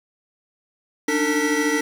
square tone cluster, 289.9 / 303.4 / 452.1 / 1951 Hz, D4 / D#4 / A4 / B6, -22 / -44 / +47 / -22 cents, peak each -25 dBFS, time 1.08-1.81 s, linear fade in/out 5 ms, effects low-pass 10000 Hz 12 dB/octave + 7-bit

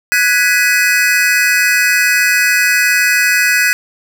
square chord, G# minor seventh, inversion third, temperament equal with one note detuned, 1480 / 1661.2 / 1975.5 / 2528 Hz, F#6 / G#6 / B6 / D#7, 0 / 0 / 0 / +27 cents, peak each -16 dBFS, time 0.12-3.73 s, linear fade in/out 0 ms, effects none

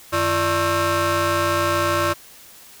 20% pulse ring-modulated tone, 246.9 Hz, B3, in tune, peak -10 dBFS, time 0.12-2.14 s, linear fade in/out 20 ms, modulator 834 Hz, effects white hiss -45 dBFS RMS until 2.8 s

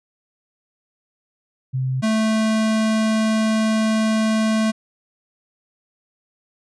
sine / square tone pair in turn, 130.4 / 219.3 Hz, C3 / A3, -5 / -6 cents, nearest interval major sixth, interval 899 cents, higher second, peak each -19 / -17 dBFS, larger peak second, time 1.73-2.02 / 2.02-4.72 s, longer second, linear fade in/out 20 ms, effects resampled to 22050 Hz

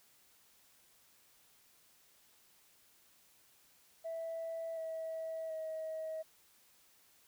sine tone with pitch steps, 657 / 646.5 / 636.1 Hz, E5 / E5 / D#5, -6 / -34 / +38 cents, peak -37 dBFS, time 4.04-6.23 s, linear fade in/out 20 ms, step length 730 ms, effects tanh soft clip ceiling -35 dBFS + white hiss -67 dBFS RMS until 7.27 s

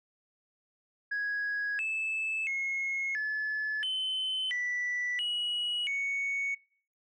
sine tone with pitch steps, 1661 / 2621 / 2166 / 1723 / 3054 / 1967 / 2914 / 2223 Hz, G#6 / E7 / C#7 / A6 / G7 / B6 / F#7 / C#7, 0 / -11 / -41 / -37 / -46 / -7 / -27 / +4 cents, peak -28 dBFS, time 1.11-6.55 s, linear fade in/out 10 ms, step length 680 ms, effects noise-tail reverb RT60 0.5 s tail -24 dB re dry + tanh soft clip ceiling -27 dBFS

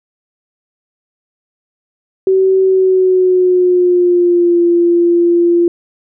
sine tone with pitch glide, 380.2 to 344.6 Hz, F#4 to F4, +47 to -23 cents, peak -7 dBFS, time 2.27-5.68 s, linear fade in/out 2 ms, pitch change -170 cents, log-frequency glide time 2.62-4.61 s, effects none

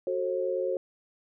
sine chord, F# diminished, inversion none, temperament equal with one note detuned, 370 / 440 / 536.1 Hz, F#4 / A4 / C5, 0 / 0 / +42 cents, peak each -31 / -34 / -29 dBFS, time 0.07-0.77 s, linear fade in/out 2 ms, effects none

